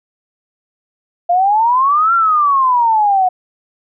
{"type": "exponential two-way sweep", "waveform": "sine", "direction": "up then down", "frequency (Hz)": [686, 1385, 725], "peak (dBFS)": -9, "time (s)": [1.29, 3.29], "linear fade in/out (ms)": 10, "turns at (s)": 2.14, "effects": []}